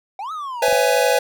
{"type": "exponential two-way sweep", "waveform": "triangle", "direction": "up then down", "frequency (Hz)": [740, 1310, 751], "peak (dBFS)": -24, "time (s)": [0.19, 0.78], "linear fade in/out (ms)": 2, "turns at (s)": 0.32}
{"type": "chord", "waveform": "square", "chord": "C# minor seventh", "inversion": "third", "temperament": "equal with one note detuned", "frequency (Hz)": [502.8, 554.4, 659.3, 830.6], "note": ["B4", "C#5", "E5", "G#5"], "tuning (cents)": [31, 0, 0, 0], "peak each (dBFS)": [-19, -21, -23, -22], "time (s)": [0.62, 1.19], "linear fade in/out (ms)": 5}
{"type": "clicks", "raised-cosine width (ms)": 2, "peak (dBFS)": -23, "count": 2, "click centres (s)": [0.683, 0.727]}
{"effects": []}